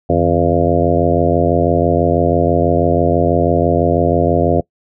harmonic tone with a mistuned harmonic, 86.1 Hz, F2, 24 cents flat, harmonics 1 / 2 / 3 / 4 / 5 / 6 / 7 / 8, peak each -19 / -19 / -19 / -19 / -19 / -19 / -19 / -19 dBFS, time 0.09-4.61 s, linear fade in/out 10 ms, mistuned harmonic 2, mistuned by -140 cents, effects noise-tail reverb RT60 0.1 s tail -22 dB re dry

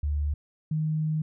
sine tone pair in turn, 73.42 / 155.57 Hz, D2 / D#3, 0 / 0 cents, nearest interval octave + minor second, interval 1300 cents, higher second, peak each -24 dBFS, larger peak neither, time 0.03-0.34 / 0.71-1.22 s, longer second, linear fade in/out 5 ms, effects none

